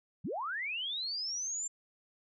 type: linear sweep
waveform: sine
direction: up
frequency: 110 to 7380 Hz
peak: -34 dBFS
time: 0.24-1.68 s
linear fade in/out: 10 ms
effects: none